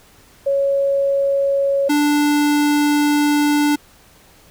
sine / square tone pair in turn, 554.4 / 293.7 Hz, C#5 / D4, 0 / 0 cents, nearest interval major seventh, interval 1100 cents, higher first, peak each -14 dBFS, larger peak neither, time 0.46-1.89 / 1.89-3.76 s, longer second, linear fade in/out 10 ms, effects pink hiss -49 dBFS RMS until 4.5 s

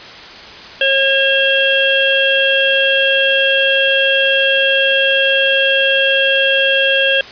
harmonic tone, 542 Hz, C#5, 39 cents flat, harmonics 1 / 3 / 5 / 6, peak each -16 / -16 / -16 / -16 dBFS, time 0.81-7.21 s, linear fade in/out 2 ms, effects white hiss -33 dBFS RMS until 7.31 s + resampled to 11025 Hz

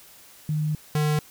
sine / square tone pair in turn, 152.6 / 150.93 Hz, D#3 / D3, -33 / +48 cents, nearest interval unison, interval 19 cents, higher first, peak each -22 / -21 dBFS, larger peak second, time 0.49-0.75 / 0.95-1.19 s, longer first, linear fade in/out 2 ms, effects white hiss -50 dBFS RMS until 1.3 s

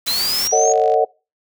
white noise, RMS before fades -24 dBFS, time 0.06-0.48 s, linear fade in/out 10 ms
sine linear sweep, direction up, 3967 to 6680 Hz, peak -18 dBFS, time 0.07-0.73 s, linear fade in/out 10 ms
click train, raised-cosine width 0.2 ms, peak -21 dBFS, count 32, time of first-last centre 0.31-0.94 s, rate 49.2 Hz
sine chord, D# half-diminished seventh, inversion second, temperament equal with one note detuned, 450.5 / 554.4 / 622.3 / 740 Hz, A4 / C#5 / D#5 / F#5, +41 / 0 / 0 / 0 cents, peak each -16 / -21 / -19 / -16 dBFS, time 0.52-1.05 s, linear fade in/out 10 ms
effects noise-tail reverb RT60 0.3 s tail -24 dB re dry

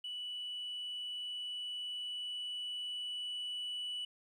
sine tone with level ramp, 2959 Hz, F#7, 1 cent flat, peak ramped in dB -38 to -35 dBFS, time 0.04-4.05 s, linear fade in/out 5 ms, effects tanh soft clip ceiling -36 dBFS + 12-bit

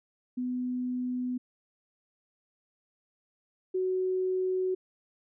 sine tone pair in turn, 250 / 371.9 Hz, B3 / F#4, +21 / +9 cents, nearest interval perfect fifth, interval 688 cents, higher second, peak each -29 / -26 dBFS, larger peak second, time 0.37-1.38 / 3.74-4.75 s, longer neither, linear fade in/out 10 ms, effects none

